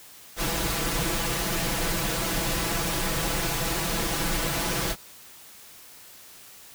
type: noise with comb filter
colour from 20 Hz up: pink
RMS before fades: -27 dBFS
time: 0.36-4.96 s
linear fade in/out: 50 ms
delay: 6 ms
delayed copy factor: +0.95
effects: white hiss -48 dBFS RMS until 6.74 s